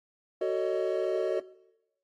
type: chord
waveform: triangle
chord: D# half-diminished seventh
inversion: first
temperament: just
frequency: 373.4 / 448 / 560 / 622.3 Hz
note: F#4 / A4 / C#5 / D#5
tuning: +16 / +31 / +18 / 0 cents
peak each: -28 / -31 / -32 / -30 dBFS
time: 0.41-1.4 s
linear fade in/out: 5 ms
effects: noise-tail reverb RT60 0.9 s tail -20 dB re dry + AAC 32 kbps